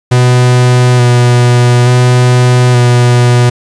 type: tone with vibrato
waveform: 45% pulse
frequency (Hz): 123.3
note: B2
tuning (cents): -2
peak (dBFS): -4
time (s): 0.11-3.5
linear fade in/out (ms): 10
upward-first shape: square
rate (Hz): 0.57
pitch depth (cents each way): 16
effects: resampled to 22050 Hz + 7-bit